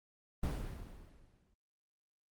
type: noise with exponential decay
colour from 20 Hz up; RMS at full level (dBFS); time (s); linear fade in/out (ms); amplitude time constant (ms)
brown; -33; 0.43-1.54; 5; 240
effects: Opus 24 kbps